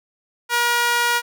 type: tone with high-pass filter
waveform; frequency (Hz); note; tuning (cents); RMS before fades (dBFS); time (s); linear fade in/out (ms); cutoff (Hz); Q
sawtooth; 477.3; A#4; +41; -19; 0.49-1.22; 50; 1200; 1.5
effects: none